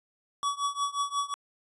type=tone with tremolo; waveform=square; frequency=1136 Hz; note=C#6; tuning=42 cents sharp; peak=-25 dBFS; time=0.43-1.34 s; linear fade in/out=0 ms; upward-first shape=triangle; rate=5.6 Hz; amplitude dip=95%; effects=resampled to 24000 Hz